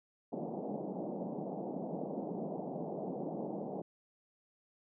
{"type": "band-pass noise", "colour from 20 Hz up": "pink", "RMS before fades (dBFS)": -40, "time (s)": [0.32, 3.82], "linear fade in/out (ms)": 5, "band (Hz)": [160, 790], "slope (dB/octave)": 48, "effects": []}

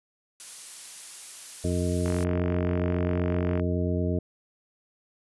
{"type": "noise", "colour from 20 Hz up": "blue", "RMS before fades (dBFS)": -39, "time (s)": [0.4, 2.24], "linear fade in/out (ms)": 0}
{"type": "harmonic tone", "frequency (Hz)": 88.8, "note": "F2", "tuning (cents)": 29, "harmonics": [1, 2, 3, 4, 5, 7], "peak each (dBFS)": [-27, -30, -32, -33, -34, -35], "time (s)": [1.64, 4.19], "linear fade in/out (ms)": 5}
{"type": "click train", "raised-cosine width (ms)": 0.5, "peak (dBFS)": -20, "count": 74, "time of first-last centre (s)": [2.06, 3.597], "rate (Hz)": 47.5}
{"effects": ["resampled to 24000 Hz"]}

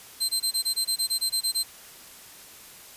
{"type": "tone bursts", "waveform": "25% pulse", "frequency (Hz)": 4125, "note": "C8", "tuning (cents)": -25, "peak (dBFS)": -18, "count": 13, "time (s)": [0.2, 1.635], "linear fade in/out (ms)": 20, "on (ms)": 91, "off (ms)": 21, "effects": ["white hiss -47 dBFS RMS until 2.96 s", "resampled to 32000 Hz"]}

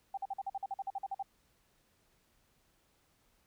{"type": "tone bursts", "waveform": "sine", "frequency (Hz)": 784, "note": "G5", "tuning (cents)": 0, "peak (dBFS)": -34, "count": 14, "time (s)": [0.14, 1.227], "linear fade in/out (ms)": 5, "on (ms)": 34, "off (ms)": 47, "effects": ["pink hiss -72 dBFS RMS until 3.46 s"]}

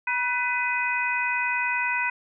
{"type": "harmonic tone with a mistuned harmonic", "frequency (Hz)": 500, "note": "B4", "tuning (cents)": 21, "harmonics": [2, 3, 4, 5], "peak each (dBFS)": [-29, -29, -29, -27], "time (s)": [0.07, 2.1], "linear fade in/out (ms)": 5, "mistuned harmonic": 2, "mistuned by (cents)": -53, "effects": []}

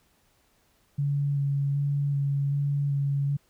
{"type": "tone with vibrato", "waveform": "sine", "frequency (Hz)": 141.3, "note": "C#3", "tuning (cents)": 34, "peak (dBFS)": -23, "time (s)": [0.98, 3.37], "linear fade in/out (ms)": 10, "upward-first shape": "square", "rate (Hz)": 1.3, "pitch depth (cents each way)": 12, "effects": ["pink hiss -66 dBFS RMS until 3.49 s"]}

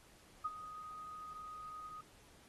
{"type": "tone with ADSR envelope", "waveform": "sine", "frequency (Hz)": 1247, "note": "D#6", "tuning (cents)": 3, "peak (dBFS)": -33, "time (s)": [0.44, 2.01], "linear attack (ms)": 16, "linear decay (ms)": 34, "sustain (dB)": -13, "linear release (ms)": 5, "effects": ["pink hiss -64 dBFS RMS until 2.48 s", "AAC 32 kbps"]}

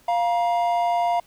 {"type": "tone pair together", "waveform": "triangle", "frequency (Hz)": [698.5, 949.5], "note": ["F5", "A#5"], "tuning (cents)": [0, 32], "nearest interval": "perfect fourth", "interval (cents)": 532, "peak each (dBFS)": [-18, -23], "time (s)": [0.08, 1.2], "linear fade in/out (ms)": 5, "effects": ["pink hiss -56 dBFS RMS until 1.26 s"]}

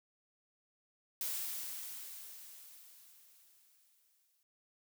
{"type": "noise with exponential decay", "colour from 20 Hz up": "blue", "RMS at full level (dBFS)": -37, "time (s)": [1.21, 4.43], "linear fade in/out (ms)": 1, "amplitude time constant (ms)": 700, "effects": []}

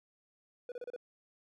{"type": "tone bursts", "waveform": "triangle", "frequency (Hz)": 490, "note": "B4", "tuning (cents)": -14, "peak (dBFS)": -37, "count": 5, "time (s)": [0.69, 0.963], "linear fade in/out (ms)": 2, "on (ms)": 29, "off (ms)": 32, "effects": []}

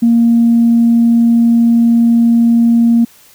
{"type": "tone", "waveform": "sine", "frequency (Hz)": 233.1, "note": "A#3", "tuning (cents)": 0, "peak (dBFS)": -5, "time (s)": [0.02, 3.05], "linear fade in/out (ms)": 10, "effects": ["tanh soft clip ceiling -1 dBFS", "white hiss -44 dBFS RMS until 3.34 s"]}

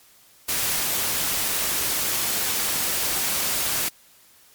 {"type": "noise", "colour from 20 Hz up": "white", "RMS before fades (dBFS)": -24, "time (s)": [0.48, 3.89], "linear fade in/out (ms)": 10, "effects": ["white hiss -54 dBFS RMS until 4.54 s", "MP3 96 kbps"]}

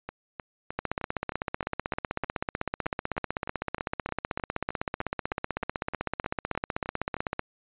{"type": "two click trains", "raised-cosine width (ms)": 0.5, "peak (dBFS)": [-13, -20], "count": [106, 24], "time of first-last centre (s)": [[0.79, 7.394], [0.09, 7.167]], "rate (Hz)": [15.9, 3.25], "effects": ["resampled to 8000 Hz"]}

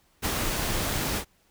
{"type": "noise with ADSR envelope", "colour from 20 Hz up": "pink", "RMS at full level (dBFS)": -26, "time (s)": [0.22, 1.25], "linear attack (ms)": 29, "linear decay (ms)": 34, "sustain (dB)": -2, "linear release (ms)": 81, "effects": ["pink hiss -65 dBFS RMS until 1.5 s"]}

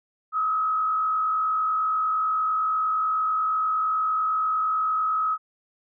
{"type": "tone with frequency modulation", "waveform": "sine", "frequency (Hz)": 1277, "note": "D#6", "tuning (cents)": 45, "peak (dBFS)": -21, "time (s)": [0.32, 5.38], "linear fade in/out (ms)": 50, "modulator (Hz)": 51.2, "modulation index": 0.58, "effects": []}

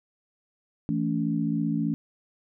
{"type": "chord", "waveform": "sine", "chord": "A major", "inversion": "second", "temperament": "equal with one note detuned", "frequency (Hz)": [164.81, 220, 283.3], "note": ["E3", "A3", "C#4"], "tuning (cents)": [0, 0, 38], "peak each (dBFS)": -28, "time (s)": [0.89, 1.94], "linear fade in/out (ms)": 0, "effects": []}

